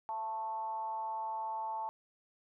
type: tone with frequency modulation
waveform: sine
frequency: 883 Hz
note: A5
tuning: 6 cents sharp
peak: -35 dBFS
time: 0.09-1.89 s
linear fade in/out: 0 ms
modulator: 213 Hz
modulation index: 0.5
effects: none